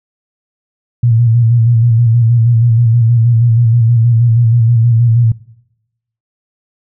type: tone with vibrato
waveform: sine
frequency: 116.54 Hz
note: A#2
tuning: in tune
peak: -6 dBFS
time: 1.03-5.32 s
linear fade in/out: 5 ms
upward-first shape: square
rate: 6.3 Hz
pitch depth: 51 cents each way
effects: noise-tail reverb RT60 0.9 s tail -21 dB re dry

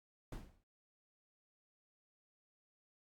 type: noise with exponential decay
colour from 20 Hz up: brown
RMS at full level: -41 dBFS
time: 0.32-0.64 s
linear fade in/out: 5 ms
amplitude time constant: 69 ms
effects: AAC 64 kbps

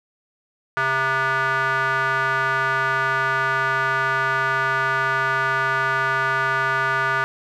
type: tone with band-pass filter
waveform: square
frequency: 133.1 Hz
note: C3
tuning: 30 cents sharp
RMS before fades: -21 dBFS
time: 0.77-7.24 s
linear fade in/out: 0 ms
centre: 1400 Hz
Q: 4.2
effects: none

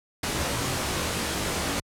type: noise with comb filter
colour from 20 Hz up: pink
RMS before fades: -27 dBFS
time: 0.23-1.8 s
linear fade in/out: 5 ms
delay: 20 ms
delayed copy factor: -0.8
effects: high-pass 60 Hz 12 dB/octave + low-pass 11000 Hz 12 dB/octave

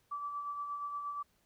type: tone with tremolo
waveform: sine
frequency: 1158 Hz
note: D6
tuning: 25 cents flat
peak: -35 dBFS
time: 0.11-1.23 s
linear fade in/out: 10 ms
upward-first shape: sine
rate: 8.5 Hz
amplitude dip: 40%
effects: pink hiss -73 dBFS RMS until 1.45 s

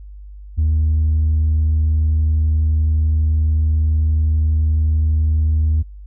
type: tone with tanh clipping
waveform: triangle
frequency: 77.9 Hz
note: D#2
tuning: 3 cents sharp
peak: -13 dBFS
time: 0.57-5.83 s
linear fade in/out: 20 ms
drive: 6 dB
effects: added 50 Hz sine -33 dBFS peak until 6.06 s

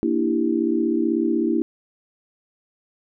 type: chord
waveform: sine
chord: E half-diminished seventh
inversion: second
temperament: equal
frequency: 233.1 / 293.7 / 329.6 / 392 Hz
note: Bb3 / D4 / E4 / G4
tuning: 0 / 0 / 0 / 0 cents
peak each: -24 / -25 / -21 / -27 dBFS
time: 0.03-1.62 s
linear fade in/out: 0 ms
effects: none

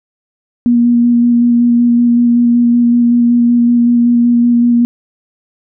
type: tone with vibrato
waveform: sine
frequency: 238.7 Hz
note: A#3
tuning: 41 cents sharp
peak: -6 dBFS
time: 0.66-4.85 s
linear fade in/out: 0 ms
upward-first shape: square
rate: 5.3 Hz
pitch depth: 11 cents each way
effects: none

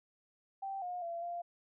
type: tone with pitch steps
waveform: sine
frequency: 780 / 716 / 680 / 694 Hz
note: G5 / F5 / F5 / F5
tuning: -9 / +43 / -46 / -11 cents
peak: -37 dBFS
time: 0.62-1.42 s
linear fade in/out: 10 ms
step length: 200 ms
effects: none

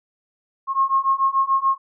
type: beating tone pair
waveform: sine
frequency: 1076 / 1082.9 Hz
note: C6 / C#6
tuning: +48 / -41 cents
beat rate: 6.9 Hz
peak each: -20 / -19 dBFS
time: 0.67-1.78 s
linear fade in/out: 50 ms
effects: none

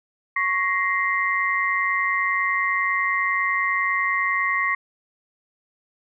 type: tone cluster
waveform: sine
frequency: 1104 / 1888 / 2078 Hz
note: C#6 / A#6 / C7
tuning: -7 / +22 / -12 cents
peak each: -24 dBFS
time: 0.36-4.75 s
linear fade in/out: 5 ms
effects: none

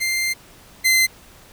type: tone pair in turn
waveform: sawtooth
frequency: 2093 / 2067 Hz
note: C7 / C7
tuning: 0 / -22 cents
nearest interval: unison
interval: 22 cents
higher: first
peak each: -16 / -10 dBFS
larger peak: second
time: 0-0.34 / 0.84-1.07 s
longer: first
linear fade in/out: 20 ms
effects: pink hiss -47 dBFS RMS until 1.52 s

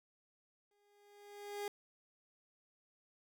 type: tone with exponential growth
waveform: 30% pulse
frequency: 409.2 Hz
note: G#4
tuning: 26 cents flat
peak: -35 dBFS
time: 0.71-1.68 s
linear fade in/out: 2 ms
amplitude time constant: 210 ms
effects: none

